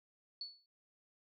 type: tone with exponential decay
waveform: sine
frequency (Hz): 4435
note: C#8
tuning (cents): 0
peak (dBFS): -38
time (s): 0.41-0.66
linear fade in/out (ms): 2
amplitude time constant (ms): 54
effects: none